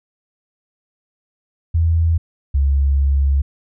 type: tone pair in turn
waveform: sine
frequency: 82.41 / 69.24 Hz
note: E2 / C#2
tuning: 0 / -1 cents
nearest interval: minor third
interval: 301 cents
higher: first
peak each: -12 dBFS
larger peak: neither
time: 1.74-2.18 / 2.54-3.42 s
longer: second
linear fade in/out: 10 ms
effects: none